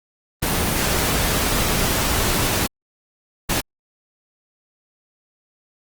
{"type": "noise bursts at uneven times", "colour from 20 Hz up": "pink", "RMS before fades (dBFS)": -20, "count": 2, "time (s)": [[0.42, 2.67], [3.49, 3.61]], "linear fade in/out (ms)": 10, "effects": ["Opus 24 kbps"]}